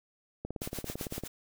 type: click train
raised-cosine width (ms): 2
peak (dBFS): -23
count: 15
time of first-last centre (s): 0.45-1.237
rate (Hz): 17.8
type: noise with tremolo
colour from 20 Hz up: white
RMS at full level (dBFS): -40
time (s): 0.61-1.28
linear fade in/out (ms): 10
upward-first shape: sine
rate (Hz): 7.8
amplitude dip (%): 95
effects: none